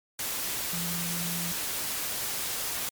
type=tone in noise; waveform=sine; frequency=171.3 Hz; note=F3; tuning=33 cents flat; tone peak=-34 dBFS; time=0.73-1.52 s; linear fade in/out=2 ms; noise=white; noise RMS=-32 dBFS; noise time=0.19-2.89 s; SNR=-5 dB; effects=MP3 96 kbps